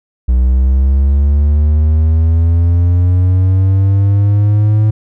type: linear sweep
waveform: triangle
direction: up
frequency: 61.2 to 108.1 Hz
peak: -5 dBFS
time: 0.28-4.91 s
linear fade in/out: 10 ms
effects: none